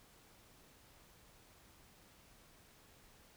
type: silence
effects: pink hiss -64 dBFS RMS until 3.36 s